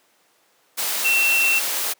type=tone in noise; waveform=sine; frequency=2705 Hz; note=E7; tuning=44 cents sharp; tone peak=-16 dBFS; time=1.04-1.6 s; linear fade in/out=20 ms; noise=white; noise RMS=-24 dBFS; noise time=0.77-1.94 s; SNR=+5 dB; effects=pink hiss -60 dBFS RMS until 1.99 s + high-pass 400 Hz 12 dB/octave